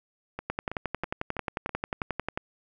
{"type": "two click trains", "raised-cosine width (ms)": 0.5, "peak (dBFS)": [-19, -14], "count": [6, 22], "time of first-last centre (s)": [[0.39, 2.019], [0.5, 2.375]], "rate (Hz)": [3.07, 11.2], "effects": []}